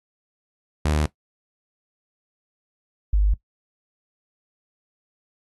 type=tone pair in turn; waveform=sawtooth / sine; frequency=75.7 / 50.52 Hz; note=D#2 / G#1; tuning=-47 / -47 cents; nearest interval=perfect fifth; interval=700 cents; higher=first; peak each=-15 dBFS; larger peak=neither; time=0.85-1.06 / 3.13-3.34 s; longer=neither; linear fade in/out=5 ms; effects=noise-tail reverb RT60 0.1 s tail -18 dB re dry + AAC 32 kbps